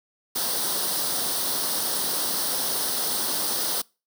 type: noise with comb filter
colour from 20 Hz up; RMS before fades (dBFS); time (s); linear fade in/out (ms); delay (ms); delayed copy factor
white; -26; 0.35-3.82; 10; 0.21; +0.7
effects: noise-tail reverb RT60 0.3 s tail -25 dB re dry + high-pass 200 Hz 12 dB/octave